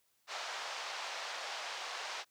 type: band-pass noise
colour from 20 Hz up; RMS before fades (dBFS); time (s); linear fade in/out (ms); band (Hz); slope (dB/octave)
pink; -42; 0.27-2.25; 50; 640 to 5900; 24
effects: white hiss -75 dBFS RMS until 2.3 s + high-pass 60 Hz 12 dB/octave